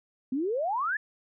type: exponential sweep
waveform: sine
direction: up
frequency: 246.9 to 1782 Hz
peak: -26 dBFS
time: 0.32-0.97 s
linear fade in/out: 5 ms
effects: none